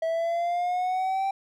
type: exponential sweep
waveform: triangle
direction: up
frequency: 649 to 784 Hz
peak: -22 dBFS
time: 0.02-1.31 s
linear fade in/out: 5 ms
effects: none